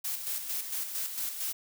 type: noise with tremolo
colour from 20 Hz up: blue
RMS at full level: -33 dBFS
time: 0.04-1.53 s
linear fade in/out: 10 ms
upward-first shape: square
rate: 4.4 Hz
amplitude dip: 50%
effects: none